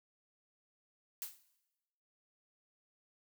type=noise with exponential decay; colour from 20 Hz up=blue; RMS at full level=-38 dBFS; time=1.22-1.42 s; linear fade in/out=0 ms; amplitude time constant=43 ms; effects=noise-tail reverb RT60 1.0 s tail -17 dB re dry